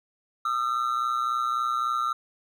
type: ring-modulated tone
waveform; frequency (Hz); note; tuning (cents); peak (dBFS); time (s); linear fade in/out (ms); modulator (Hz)
triangle; 1281; E6; -50; -19; 0.45-2.13; 5; 61.8
effects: none